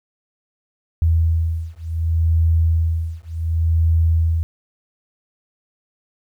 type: beating tone pair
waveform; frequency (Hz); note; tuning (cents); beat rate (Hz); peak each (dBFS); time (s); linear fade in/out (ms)
sine; 81.6 / 82.28; E2 / E2; -17 / -3; 0.68; -18; 1.02-4.43; 0
effects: 9-bit